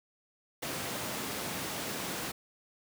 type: high-pass noise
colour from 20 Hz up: pink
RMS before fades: -37 dBFS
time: 0.62-2.32 s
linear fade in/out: 10 ms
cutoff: 150 Hz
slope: 12 dB/octave
effects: none